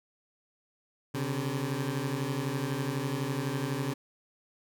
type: beating tone pair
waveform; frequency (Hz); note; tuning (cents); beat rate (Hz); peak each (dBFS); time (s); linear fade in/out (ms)
20% pulse; 130.81 / 142.81; C3 / D3; 0 / -48; 12; -28; 1.14-3.94; 10
effects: none